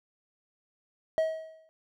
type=tone with exponential decay; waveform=triangle; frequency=639 Hz; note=D#5; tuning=46 cents sharp; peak=-19 dBFS; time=1.18-1.69 s; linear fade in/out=0 ms; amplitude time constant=110 ms; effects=none